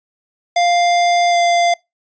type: tone with pitch glide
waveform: square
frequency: 698.5 to 692.9 Hz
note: F5 to F5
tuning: 0 to -14 cents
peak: -12 dBFS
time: 0.56-1.74 s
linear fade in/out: 5 ms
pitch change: -14 cents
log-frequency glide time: 1.3-1.36 s
effects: noise-tail reverb RT60 0.2 s tail -25 dB re dry + resampled to 16000 Hz